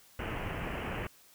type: low-pass noise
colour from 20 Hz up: pink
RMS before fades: -37 dBFS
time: 0.19-1.07 s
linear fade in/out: 2 ms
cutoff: 3000 Hz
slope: 96 dB/octave
effects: white hiss -60 dBFS RMS until 1.34 s